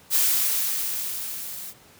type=noise with level ramp; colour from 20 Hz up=blue; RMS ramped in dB=-19 to -37 dBFS; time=0.1-1.74 s; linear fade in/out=50 ms; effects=pink hiss -52 dBFS RMS until 1.99 s + high-pass 80 Hz 12 dB/octave